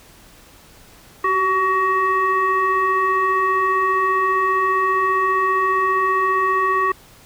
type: tone with frequency modulation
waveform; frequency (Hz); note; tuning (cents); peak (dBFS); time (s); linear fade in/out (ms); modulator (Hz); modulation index
sine; 1128; C#6; +30; -15; 1.24-6.92; 5; 747; 0.83
effects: pink hiss -47 dBFS RMS until 7.25 s